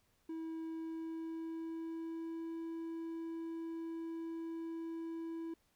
triangle tone with pitch glide, 324.1 to 329.4 Hz, E4 to E4, -29 to -1 cents, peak -38 dBFS, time 0.29-5.54 s, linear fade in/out 5 ms, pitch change +28 cents, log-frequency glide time 0.61-2.54 s, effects pink hiss -75 dBFS RMS until 5.75 s

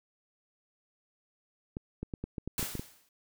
clicks, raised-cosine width 3 ms, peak -23 dBFS, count 10, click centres 1.769 / 2.03 / 2.138 / 2.24 / 2.382 / 2.476 / 2.594 / 2.628 / 2.753 / 2.795 s
white noise with exponential decay, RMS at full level -32 dBFS, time 2.58-3.09 s, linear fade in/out 2 ms, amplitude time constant 110 ms
effects none

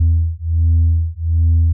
sine beating tone pair, 81.7 / 83 Hz, E2 / E2, -15 / +12 cents, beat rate 1.3 Hz, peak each -13 dBFS, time 0-1.73 s, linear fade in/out 10 ms, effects tanh soft clip ceiling -7 dBFS

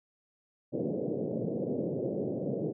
white band-pass noise, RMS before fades -33 dBFS, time 0.72-2.73 s, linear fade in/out 20 ms, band 120 to 550 Hz, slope 48 dB/octave, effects none

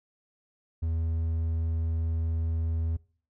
triangle tone, 81.6 Hz, E2, 17 cents flat, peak -24 dBFS, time 0.82-2.97 s, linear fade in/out 10 ms, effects noise-tail reverb RT60 0.5 s tail -23 dB re dry

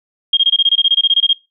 sine tone bursts, 3234 Hz, G#7, 47 cents flat, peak -7 dBFS, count 16, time 0.33-1.331 s, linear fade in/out 5 ms, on 41 ms, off 23 ms, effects noise-tail reverb RT60 0.2 s tail -19 dB re dry

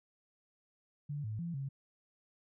sine tone with pitch steps, 145.6 / 108 / 170.1 / 137 Hz, D3 / A2 / F3 / C#3, -15 / -32 / -45 / -20 cents, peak -36 dBFS, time 1.09-1.69 s, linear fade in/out 10 ms, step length 150 ms, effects none

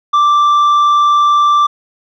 triangle tone with tanh clipping, 1174.7 Hz, D6, in tune, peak -8 dBFS, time 0.13-1.67 s, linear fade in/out 10 ms, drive 9 dB, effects none

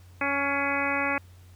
harmonic tone with a mistuned harmonic, 279.7 Hz, C#4, 16 cents sharp, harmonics 1 / 2 / 3 / 4 / 5 / 6 / 7 / 8 / 9, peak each -33 / -33 / -33 / -33 / -33 / -33 / -33 / -33 / -33 dBFS, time 0.21-1.18 s, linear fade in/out 2 ms, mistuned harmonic 7, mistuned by +45 cents, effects added 90 Hz sine -48 dBFS peak until 1.55 s + pink hiss -60 dBFS RMS until 1.55 s

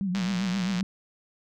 sine tone with vibrato, 188 Hz, F#3, 28 cents sharp, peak -25 dBFS, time 0.01-0.83 s, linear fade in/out 0 ms, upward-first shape triangle, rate 7.6 Hz, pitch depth 130 cents each way
click train, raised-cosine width 0.2 ms, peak -17 dBFS, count 78, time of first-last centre 0.15-0.808 s, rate 117 Hz
effects none

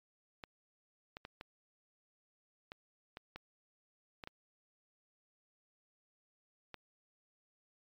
clicks, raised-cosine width 0.3 ms, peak -29 dBFS, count 10, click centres 0.438 / 1.169 / 1.251 / 1.411 / 2.719 / 3.171 / 3.36 / 4.238 / 4.274 / 6.743 s, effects MP3 96 kbps

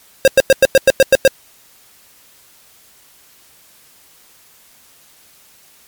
square tone bursts, 536 Hz, C5, 42 cents sharp, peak -5 dBFS, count 9, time 0.25-1.277 s, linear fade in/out 0 ms, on 27 ms, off 98 ms, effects white hiss -48 dBFS RMS until 5.87 s + MP3 96 kbps

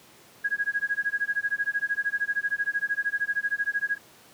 sine tone with tremolo, 1651 Hz, G#6, 11 cents flat, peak -21 dBFS, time 0.44-3.98 s, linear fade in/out 10 ms, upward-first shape sine, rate 13 Hz, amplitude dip 100%, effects pink hiss -53 dBFS RMS until 4.33 s + high-pass 150 Hz 12 dB/octave

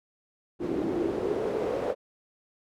pink noise with band-pass filter sweep, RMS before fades -29 dBFS, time 0.59-1.95 s, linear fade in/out 50 ms, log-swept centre 310 to 530 Hz, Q 3.9, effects none

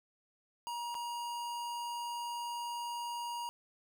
square tone with dropouts, 950 Hz, A#5, 33 cents sharp, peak -38 dBFS, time 0.67-3.49 s, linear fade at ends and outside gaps 0 ms, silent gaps 0.944-0.951 s, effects 11-bit

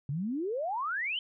sine exponential sweep, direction up, 131.7 to 3136 Hz, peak -30 dBFS, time 0.09-1.19 s, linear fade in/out 2 ms, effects none

